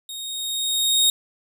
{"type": "tone with level ramp", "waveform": "sawtooth", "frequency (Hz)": 3729, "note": "A#7", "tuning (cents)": 0, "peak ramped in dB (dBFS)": [-29, -11], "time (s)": [0.09, 1.1], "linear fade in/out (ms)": 2, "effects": []}